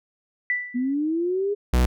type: tone with exponential decay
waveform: sine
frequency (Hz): 1975.5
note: B6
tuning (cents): 0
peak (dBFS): -18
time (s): 0.5-0.94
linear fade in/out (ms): 1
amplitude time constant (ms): 94
type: linear sweep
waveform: sine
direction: up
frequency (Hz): 239.2 to 415.3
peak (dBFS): -21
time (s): 0.74-1.55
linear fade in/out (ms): 20
type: tone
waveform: 45% pulse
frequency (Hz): 61.7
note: B1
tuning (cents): -1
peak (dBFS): -16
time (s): 1.73-1.86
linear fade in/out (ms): 5
effects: none